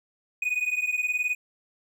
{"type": "beating tone pair", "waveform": "triangle", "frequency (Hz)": [2477, 2496], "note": ["D#7", "D#7"], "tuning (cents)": [-8, 5], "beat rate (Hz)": 19, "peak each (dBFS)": [-25, -27], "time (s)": [0.42, 1.35], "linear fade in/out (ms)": 5, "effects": []}